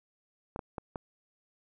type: clicks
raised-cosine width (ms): 1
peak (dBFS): -22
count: 4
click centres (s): 0.561 / 0.592 / 0.782 / 0.958
effects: none